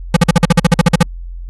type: tone bursts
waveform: square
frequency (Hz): 170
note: F3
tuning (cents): -46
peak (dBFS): -5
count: 13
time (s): 0.14-1.03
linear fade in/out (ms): 5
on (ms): 26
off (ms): 46
effects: added 43 Hz sine -24 dBFS peak until 1.49 s + AAC 32 kbps